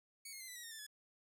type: tone with pitch steps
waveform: 10% pulse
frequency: 2234 / 2149 / 2068 / 1989.1 / 1913.6 / 1841 / 1771.1 / 1703.8 Hz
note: C#7 / C7 / C7 / B6 / A#6 / A#6 / A6 / G#6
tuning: +13 / +46 / -21 / +12 / +45 / -22 / +11 / +44 cents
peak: -39 dBFS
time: 0.25-0.866 s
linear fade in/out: 5 ms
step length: 77 ms
effects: none